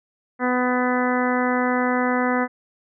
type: harmonic tone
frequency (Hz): 249.8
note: B3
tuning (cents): +20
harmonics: 1 / 2 / 3 / 4 / 5 / 6 / 7 / 8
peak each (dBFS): -22 / -25 / -27 / -28 / -29 / -30 / -30 / -31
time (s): 0.39-2.48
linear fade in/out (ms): 50
effects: none